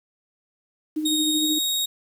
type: tone with tremolo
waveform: sine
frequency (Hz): 307.9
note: D#4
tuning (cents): -18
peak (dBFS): -21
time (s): 0.96-1.59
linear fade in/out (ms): 10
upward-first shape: sine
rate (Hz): 13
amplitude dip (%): 45
type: tone with pitch glide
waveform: sawtooth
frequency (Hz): 3734 to 3762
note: A#7 to A#7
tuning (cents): +2 to +15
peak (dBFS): -19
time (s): 1.05-1.86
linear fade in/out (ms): 10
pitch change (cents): +13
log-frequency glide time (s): 1.33-1.47
effects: 8-bit